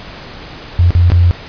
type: tone with dropouts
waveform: sine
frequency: 87.31 Hz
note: F2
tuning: in tune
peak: -5 dBFS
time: 0.79-1.31 s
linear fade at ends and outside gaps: 0 ms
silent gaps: 0.906-0.951 / 1.101-1.119 s
effects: pink hiss -31 dBFS RMS until 1.48 s + resampled to 11025 Hz